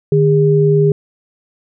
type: tone pair together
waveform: sine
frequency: 151.7 / 406.2 Hz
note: D#3 / G#4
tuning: -44 / -38 cents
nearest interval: octave + perfect fourth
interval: 1706 cents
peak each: -11 dBFS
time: 0.12-0.92 s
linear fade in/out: 2 ms
effects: none